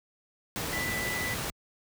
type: tone in noise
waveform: sine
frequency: 1985 Hz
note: B6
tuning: 8 cents sharp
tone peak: -32 dBFS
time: 0.73-1.34 s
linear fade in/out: 0 ms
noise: pink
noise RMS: -33 dBFS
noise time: 0.56-1.5 s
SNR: -2 dB
effects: high-pass 60 Hz 12 dB/octave